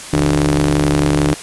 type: ring-modulated tone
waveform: sawtooth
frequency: 71.3 Hz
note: C#2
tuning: 49 cents sharp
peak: -5 dBFS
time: 0.13-1.34 s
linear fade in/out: 0 ms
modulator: 227 Hz
effects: white hiss -31 dBFS RMS until 1.42 s + resampled to 24000 Hz